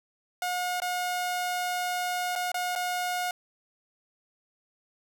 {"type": "tone with dropouts", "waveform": "sawtooth", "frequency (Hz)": 720, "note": "F#5", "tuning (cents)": -47, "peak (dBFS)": -24, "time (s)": [0.42, 3.31], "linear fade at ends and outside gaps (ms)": 2, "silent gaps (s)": [[0.802, 0.819], [2.354, 2.359], [2.518, 2.543], [2.753, 2.759]], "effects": []}